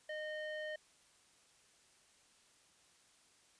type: tone with low-pass filter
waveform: square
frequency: 614 Hz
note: D#5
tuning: 23 cents flat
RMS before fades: -43 dBFS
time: 0.09-0.76 s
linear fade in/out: 5 ms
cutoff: 2400 Hz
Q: 6.4
effects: white hiss -68 dBFS RMS until 3.59 s + resampled to 22050 Hz